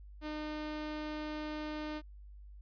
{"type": "tone", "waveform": "sawtooth", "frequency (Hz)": 304.3, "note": "D#4", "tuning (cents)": -38, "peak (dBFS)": -34, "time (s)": [0.21, 2.02], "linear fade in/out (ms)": 50, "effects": ["added 50 Hz sine -49 dBFS peak until 2.61 s", "resampled to 11025 Hz"]}